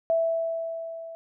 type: tone with level ramp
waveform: sine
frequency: 659.3 Hz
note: E5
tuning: in tune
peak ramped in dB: -19 to -37 dBFS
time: 0.1-1.15 s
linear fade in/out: 0 ms
effects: none